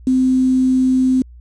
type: tone with quantisation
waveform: sine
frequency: 258.3 Hz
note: C4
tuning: 22 cents flat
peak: -11 dBFS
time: 0.07-1.22 s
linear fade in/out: 2 ms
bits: 6
effects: added 60 Hz sine -37 dBFS peak until 1.4 s + resampled to 22050 Hz